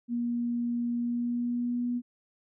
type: tone with pitch glide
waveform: sine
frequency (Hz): 238.4 to 243.1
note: A#3 to B3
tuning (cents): +39 to -27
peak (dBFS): -27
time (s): 0.08-2.02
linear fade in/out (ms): 50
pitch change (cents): +34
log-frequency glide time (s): 0.97-1.89
effects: none